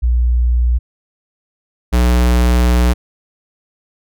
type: tone pair in turn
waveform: sine / square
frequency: 60.1 / 60.73 Hz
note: B1 / B1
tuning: -46 / -28 cents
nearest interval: unison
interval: 18 cents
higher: second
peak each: -10 dBFS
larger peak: neither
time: 0.02-0.79 / 1.92-2.94 s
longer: second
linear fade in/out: 20 ms
effects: none